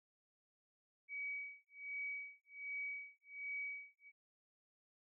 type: tone with tremolo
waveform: sine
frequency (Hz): 2269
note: C#7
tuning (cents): +40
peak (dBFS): -40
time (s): 1.08-4.12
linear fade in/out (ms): 50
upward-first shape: sine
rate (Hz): 1.3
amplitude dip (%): 100
effects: none